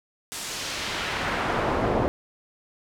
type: noise with band-pass filter sweep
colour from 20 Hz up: brown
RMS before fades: -27 dBFS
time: 0.32-2.08 s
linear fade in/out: 0 ms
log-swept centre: 8800 to 500 Hz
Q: 0.87
effects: none